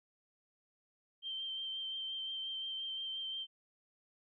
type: tone with vibrato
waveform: sine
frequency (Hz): 3136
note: G7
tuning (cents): 0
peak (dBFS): -38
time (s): 1.22-3.47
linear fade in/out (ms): 50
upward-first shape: triangle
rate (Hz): 5.7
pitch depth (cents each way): 19
effects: none